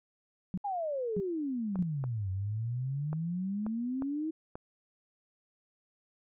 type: tone bursts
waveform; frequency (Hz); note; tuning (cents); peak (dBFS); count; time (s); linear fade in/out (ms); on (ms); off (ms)
sine; 185; F#3; 0; -30; 3; 0.54-1.825; 0; 35; 590
type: exponential two-way sweep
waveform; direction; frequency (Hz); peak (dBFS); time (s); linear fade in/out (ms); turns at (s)
sine; down then up; 838 to 92.5 to 323.6; -31; 0.64-4.31; 10; 2.3
type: clicks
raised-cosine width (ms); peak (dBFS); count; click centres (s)
1; -27; 6; 1.757 / 2.04 / 3.13 / 3.665 / 4.022 / 4.555
effects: none